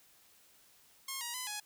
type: tone with pitch steps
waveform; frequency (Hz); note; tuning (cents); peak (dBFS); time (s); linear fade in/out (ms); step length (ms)
5% pulse; 1075 / 951 / 1010 / 837; C6 / A#5 / B5 / G#5; +47 / +34 / +39 / +13; -26; 1.08-1.6; 5; 130
effects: white hiss -64 dBFS RMS until 1.65 s